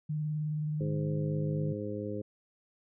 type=tone with vibrato; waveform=sine; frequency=152 Hz; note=D#3; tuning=40 cents flat; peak=-30 dBFS; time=0.09-1.73 s; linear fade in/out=10 ms; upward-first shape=square; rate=19 Hz; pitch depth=21 cents each way
type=harmonic tone; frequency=104.1 Hz; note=G#2; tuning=5 cents sharp; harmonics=1 / 2 / 3 / 4 / 5; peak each=-40 / -40 / -40 / -40 / -40 dBFS; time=0.8-2.22 s; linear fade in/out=10 ms
effects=none